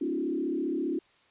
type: tone with frequency modulation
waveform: sine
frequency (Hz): 311.1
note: D#4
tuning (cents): 0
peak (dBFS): -27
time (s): 0.01-0.99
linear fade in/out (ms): 5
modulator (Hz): 35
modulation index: 1.6
effects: white hiss -63 dBFS RMS until 1.3 s + resampled to 8000 Hz